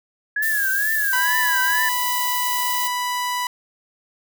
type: tone with vibrato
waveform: sine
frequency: 1661.2 Hz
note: G#6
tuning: in tune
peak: -19 dBFS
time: 0.36-1.89 s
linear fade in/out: 5 ms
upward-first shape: triangle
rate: 2.2 Hz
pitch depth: 140 cents each way
type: noise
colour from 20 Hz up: violet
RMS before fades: -26 dBFS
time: 0.42-2.88 s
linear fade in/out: 10 ms
type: tone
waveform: sawtooth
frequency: 987.8 Hz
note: B5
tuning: in tune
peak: -18 dBFS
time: 1.13-3.47 s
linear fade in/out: 2 ms
effects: none